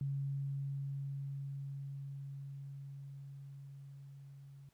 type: tone with level ramp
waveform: sine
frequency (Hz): 138.59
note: C#3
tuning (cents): 0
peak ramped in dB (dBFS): -34 to -52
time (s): 0.01-4.69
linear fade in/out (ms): 2
effects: pink hiss -75 dBFS RMS until 4.73 s